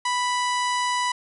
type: harmonic tone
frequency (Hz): 987.8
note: B5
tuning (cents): 0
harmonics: 1 / 2 / 3 / 4 / 5 / 6 / 7 / 8 / 9 / 10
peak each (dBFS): -23 / -29 / -33 / -35 / -37 / -39 / -40 / -41 / -42 / -43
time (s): 0.05-1.12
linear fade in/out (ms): 5
effects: none